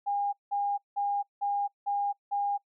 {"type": "tone bursts", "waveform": "sine", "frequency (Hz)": 810, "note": "G#5", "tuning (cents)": -43, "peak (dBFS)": -26, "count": 6, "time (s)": [0.06, 2.58], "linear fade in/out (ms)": 20, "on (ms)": 270, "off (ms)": 180, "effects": ["noise-tail reverb RT60 0.1 s tail -23 dB re dry"]}